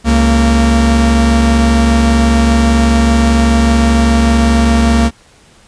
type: tone pair together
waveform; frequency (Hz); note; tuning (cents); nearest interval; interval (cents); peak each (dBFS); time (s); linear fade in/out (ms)
45% pulse; 68.32 / 230; C#2 / A#3; -25 / -23; octave + major sixth; 2102; -10; 0.04-5.11; 50
effects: pink hiss -45 dBFS RMS until 5.67 s + resampled to 22050 Hz